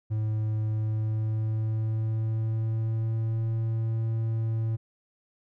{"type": "tone with pitch glide", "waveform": "triangle", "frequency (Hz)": [108.4, 112.42], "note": ["A2", "A2"], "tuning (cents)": [-25, 38], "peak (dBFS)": -23, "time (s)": [0.1, 4.77], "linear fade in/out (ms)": 20, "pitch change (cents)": 63, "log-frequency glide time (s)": [0.65, 3.39], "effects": []}